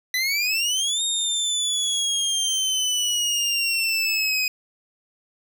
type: exponential two-way sweep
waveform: 25% pulse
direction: up then down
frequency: 1975.5 to 3712 to 2504 Hz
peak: -17 dBFS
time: 0.14-4.48 s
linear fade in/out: 2 ms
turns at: 1.03 s
effects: none